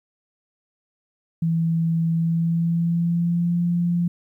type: tone with pitch glide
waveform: sine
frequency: 164.81 to 173.1 Hz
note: E3 to F3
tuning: 0 to -15 cents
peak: -18 dBFS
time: 1.42-4.08 s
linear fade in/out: 5 ms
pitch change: +85 cents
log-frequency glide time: 2.13-3.6 s
effects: 10-bit